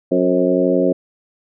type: harmonic tone with a mistuned harmonic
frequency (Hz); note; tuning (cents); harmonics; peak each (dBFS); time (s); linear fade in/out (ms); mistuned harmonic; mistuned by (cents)
91.4; F#2; -21; 2 / 3 / 4 / 5 / 6 / 7; -22 / -18 / -19 / -22 / -18 / -24; 0.11-0.93; 10; 6; -34
effects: none